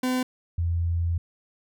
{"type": "tone pair in turn", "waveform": ["40% pulse", "sine"], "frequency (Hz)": [254.3, 84.86], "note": ["C4", "F2"], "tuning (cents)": [-49, -49], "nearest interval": "octave + perfect fifth", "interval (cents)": 1900, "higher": "first", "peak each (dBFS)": -22, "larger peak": "neither", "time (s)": [[0.03, 0.23], [0.58, 1.18]], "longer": "second", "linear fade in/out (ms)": 5, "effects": []}